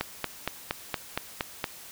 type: click train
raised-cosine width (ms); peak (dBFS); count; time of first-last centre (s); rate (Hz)
0.3; -11; 8; 0.01-1.642; 4.29
effects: white hiss -46 dBFS RMS until 1.91 s